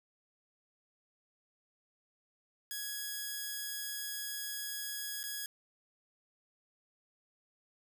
5% pulse tone with dropouts, 1667 Hz, G#6, 6 cents sharp, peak -27 dBFS, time 2.71-5.46 s, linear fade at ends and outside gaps 1 ms, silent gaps 5.231-5.238 s, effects none

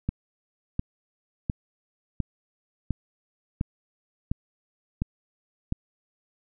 click train, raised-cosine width 5 ms, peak -13 dBFS, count 9, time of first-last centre 0.09-5.724 s, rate 1.42 Hz, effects none

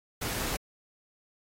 pink noise, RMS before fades -33 dBFS, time 0.21-0.57 s, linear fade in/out 10 ms, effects AAC 48 kbps

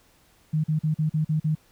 sine tone bursts, 155 Hz, D#3, 6 cents flat, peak -20 dBFS, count 7, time 0.53-1.552 s, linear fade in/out 10 ms, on 110 ms, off 42 ms, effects pink hiss -60 dBFS RMS until 1.71 s

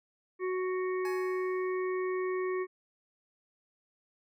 harmonic tone, 370 Hz, F#4, in tune, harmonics 1 / 3 / 5 / 6, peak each -30 / -40 / -44 / -46 dBFS, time 0.39-2.67 s, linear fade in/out 50 ms
25% pulse tone with exponential decay, 843 Hz, G#5, 26 cents sharp, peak -36 dBFS, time 1.05-1.88 s, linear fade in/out 1 ms, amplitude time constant 180 ms
effects none

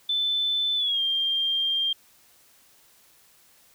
sine tone with pitch glide, 3520 to 3191 Hz, A7 to G7, 0 to +30 cents, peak -22 dBFS, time 0.09-1.93 s, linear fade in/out 5 ms, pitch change -170 cents, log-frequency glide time 0.76-1.01 s, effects white hiss -58 dBFS RMS until 3.74 s

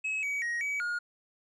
triangle tone with pitch steps, 2568 / 2268 / 1884 / 2276 / 1431 Hz, E7 / C#7 / A#6 / C#7 / F6, -46 / +39 / +18 / +45 / +42 cents, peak -28 dBFS, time 0.04-0.99 s, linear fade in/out 10 ms, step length 190 ms, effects resampled to 24000 Hz

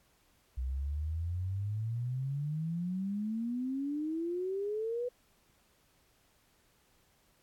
sine exponential sweep, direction up, 61.74 to 498.1 Hz, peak -32 dBFS, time 0.57-5.09 s, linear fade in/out 10 ms, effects pink hiss -69 dBFS RMS until 7.42 s + AAC 64 kbps

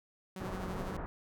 sawtooth tone with tremolo, 187.6 Hz, F#3, 24 cents sharp, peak -36 dBFS, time 0.36-0.97 s, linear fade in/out 2 ms, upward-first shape triangle, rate 12 Hz, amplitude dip 45%
pink low-pass noise, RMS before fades -40 dBFS, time 0.4-1.06 s, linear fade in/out 0 ms, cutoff 1500 Hz, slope 24 dB/octave
effects none

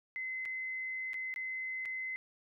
sine tone with dropouts, 2049 Hz, C7, 37 cents flat, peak -36 dBFS, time 0.16-2.16 s, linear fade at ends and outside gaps 0 ms, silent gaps 0.453-0.457 / 1.133-1.142 / 1.34-1.361 / 1.853-1.857 s, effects none

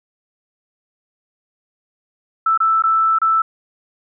sine tone with dropouts, 1321 Hz, E6, 3 cents sharp, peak -12 dBFS, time 2.46-3.42 s, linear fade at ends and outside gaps 5 ms, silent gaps 2.576-2.602 / 2.823-2.837 / 3.187-3.216 s, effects none

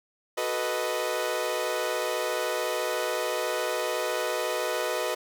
sawtooth chord, B dominant seventh, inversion second, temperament equal, 370 / 440 / 493.9 / 622.3 Hz, F#4 / A4 / B4 / D#5, 0 / 0 / 0 / 0 cents, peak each -31 / -31 / -27 / -27 dBFS, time 0.37-5.15 s, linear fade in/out 10 ms, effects none

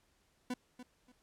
40% pulse tone with echo, 249.3 Hz, B3, 16 cents sharp, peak -34 dBFS, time 0.5-0.54 s, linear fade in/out 5 ms, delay 290 ms, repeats 2, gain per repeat -12 dB, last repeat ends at 1.12 s, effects pink hiss -73 dBFS RMS until 1.22 s + low-pass 11000 Hz 12 dB/octave

